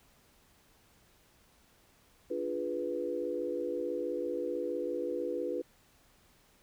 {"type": "chord", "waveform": "sine", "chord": "D diminished seventh", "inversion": "none", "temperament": "equal", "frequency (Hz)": [293.7, 349.2, 415.3, 493.9], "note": ["D4", "F4", "Ab4", "Cb5"], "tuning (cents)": [0, 0, 0, 0], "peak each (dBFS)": [-40, -37, -40, -35], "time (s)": [2.3, 5.62], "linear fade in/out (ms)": 10, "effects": ["pink hiss -65 dBFS RMS until 6.62 s"]}